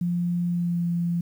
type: tone with pitch glide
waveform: sine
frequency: 174.61 to 171.91 Hz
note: F3 to F3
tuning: 0 to -27 cents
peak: -22 dBFS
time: 0.01-1.21 s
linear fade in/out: 5 ms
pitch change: -27 cents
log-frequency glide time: 0.47-0.86 s
effects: 9-bit